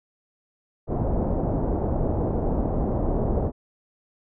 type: low-pass noise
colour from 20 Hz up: pink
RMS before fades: -24 dBFS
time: 0.87-3.52 s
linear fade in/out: 50 ms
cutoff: 730 Hz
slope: 24 dB/octave
effects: none